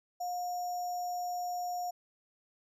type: tone with sample-and-hold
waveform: sine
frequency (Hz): 715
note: F5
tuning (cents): +41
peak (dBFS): -33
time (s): 0.2-1.91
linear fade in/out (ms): 10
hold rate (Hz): 6300
effects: resampled to 32000 Hz